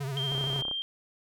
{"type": "tone with vibrato", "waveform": "square", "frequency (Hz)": 136.9, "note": "C#3", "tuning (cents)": -21, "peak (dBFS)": -32, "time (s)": [0, 0.62], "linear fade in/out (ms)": 10, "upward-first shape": "triangle", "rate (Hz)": 13, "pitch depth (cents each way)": 100}
{"type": "tone", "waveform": "sine", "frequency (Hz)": 3174, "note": "G7", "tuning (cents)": 21, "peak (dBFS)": -30, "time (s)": [0.17, 0.82], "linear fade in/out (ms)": 0}
{"type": "click train", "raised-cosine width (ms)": 1, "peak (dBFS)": -26, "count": 14, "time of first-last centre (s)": [0.32, 0.713], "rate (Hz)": 33.1}
{"effects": []}